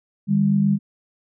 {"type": "tone pair together", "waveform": "sine", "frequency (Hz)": [152.29, 200], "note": ["D#3", "G3"], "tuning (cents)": [-37, 35], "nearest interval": "perfect fourth", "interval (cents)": 472, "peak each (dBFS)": [-21, -16], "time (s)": [0.27, 0.79], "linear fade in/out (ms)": 50, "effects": []}